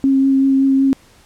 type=tone with vibrato; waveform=sine; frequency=270 Hz; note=C#4; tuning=45 cents flat; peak=-10 dBFS; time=0.04-0.93 s; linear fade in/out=0 ms; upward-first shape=triangle; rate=5.3 Hz; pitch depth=14 cents each way; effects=pink hiss -49 dBFS RMS until 1.25 s + low-pass 11000 Hz 12 dB/octave